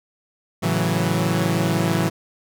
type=chord; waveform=sawtooth; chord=F# minor seventh; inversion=first; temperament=equal; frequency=110 / 138.59 / 164.81 / 185 Hz; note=A2 / C#3 / E3 / F#3; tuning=0 / 0 / 0 / 0 cents; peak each=-21 / -23 / -18 / -20 dBFS; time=0.62-2.1 s; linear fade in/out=20 ms; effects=none